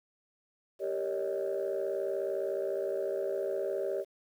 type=chord; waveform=sine; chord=Eb dominant seventh; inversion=first; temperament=equal with one note detuned; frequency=392 / 466.2 / 562.8 / 622.3 Hz; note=G4 / Bb4 / Db5 / Eb5; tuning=0 / 0 / +26 / 0 cents; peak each=-33 / -39 / -34 / -36 dBFS; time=0.79-4.05 s; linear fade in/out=50 ms; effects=tanh soft clip ceiling -24 dBFS + 10-bit